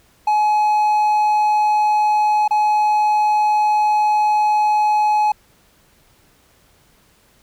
triangle tone with dropouts, 846 Hz, G#5, 32 cents sharp, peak -11 dBFS, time 0.27-5.32 s, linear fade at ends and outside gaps 5 ms, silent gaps 2.479-2.508 s, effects pink hiss -55 dBFS RMS until 7.42 s

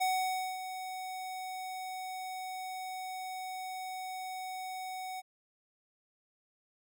square tone with ADSR envelope, 747 Hz, F#5, 16 cents sharp, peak -28 dBFS, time 0-5.22 s, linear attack 18 ms, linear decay 560 ms, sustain -11 dB, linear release 30 ms, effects none

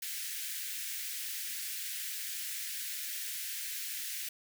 white high-pass noise, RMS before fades -39 dBFS, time 0.02-4.29 s, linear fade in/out 5 ms, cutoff 1600 Hz, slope 48 dB/octave, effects none

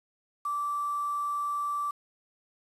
sine tone with quantisation, 1165 Hz, D6, 14 cents flat, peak -28 dBFS, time 0.45-1.91 s, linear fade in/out 5 ms, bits 8, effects resampled to 32000 Hz

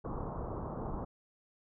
pink low-pass noise, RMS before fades -39 dBFS, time 0.04-1.05 s, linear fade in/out 10 ms, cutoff 1200 Hz, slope 48 dB/octave, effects none

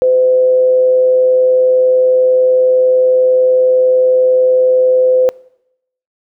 sine tone with amplitude modulation, 510 Hz, C5, 44 cents flat, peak -6 dBFS, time 0.02-5.29 s, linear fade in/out 0 ms, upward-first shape sine, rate 131 Hz, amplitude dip 25%, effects noise-tail reverb RT60 0.8 s tail -23 dB re dry

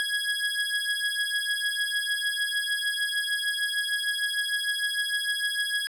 25% pulse beating tone pair, 1661.2 / 1667.8 Hz, G#6 / G#6, 0 / +7 cents, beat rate 6.6 Hz, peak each -24 / -26 dBFS, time 0-5.87 s, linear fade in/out 0 ms, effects low-pass 12000 Hz 12 dB/octave

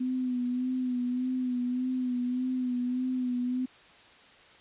sine tone with vibrato, 251.2 Hz, B3, 30 cents sharp, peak -27 dBFS, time 0-3.66 s, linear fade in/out 10 ms, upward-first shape sine, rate 1.7 Hz, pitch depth 38 cents each way, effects white hiss -55 dBFS RMS until 4.6 s + resampled to 8000 Hz

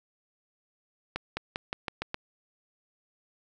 accelerating click train, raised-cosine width 0.3 ms, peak -15 dBFS, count 7, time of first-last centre 1.16-2.144 s, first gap 210 ms, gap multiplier 0.9, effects none

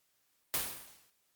white noise with exponential decay, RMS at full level -30 dBFS, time 0.54-1.1 s, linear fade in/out 0 ms, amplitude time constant 120 ms, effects white hiss -75 dBFS RMS until 1.35 s + Opus 48 kbps

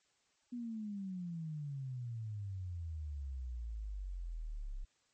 sine exponential sweep, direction down, 246.9 to 32.49 Hz, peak -39 dBFS, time 0.52-4.85 s, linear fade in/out 10 ms, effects white hiss -75 dBFS RMS until 5.13 s + MP3 32 kbps

